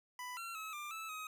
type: tone with pitch steps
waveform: 25% pulse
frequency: 993 / 1363 / 1289 / 1191 / 1311 / 1262 Hz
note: B5 / F6 / E6 / D6 / E6 / D#6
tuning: +9 / -43 / -39 / +24 / -10 / +24 cents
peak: -39 dBFS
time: 0.19-1.27 s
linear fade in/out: 2 ms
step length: 180 ms
effects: none